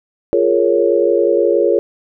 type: chord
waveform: sine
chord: Bb minor seventh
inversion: second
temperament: equal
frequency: 349.2 / 415.3 / 466.2 / 554.4 Hz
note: F4 / Ab4 / Bb4 / Db5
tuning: 0 / 0 / 0 / 0 cents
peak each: -16 dBFS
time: 0.33-1.79 s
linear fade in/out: 0 ms
effects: none